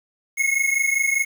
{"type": "tone pair together", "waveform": "square", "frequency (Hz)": [2164, 2189], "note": ["C#7", "C#7"], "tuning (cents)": [-42, -22], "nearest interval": "unison", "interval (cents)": 20, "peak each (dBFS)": -22, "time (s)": [0.37, 1.25], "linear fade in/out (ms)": 20, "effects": ["8-bit"]}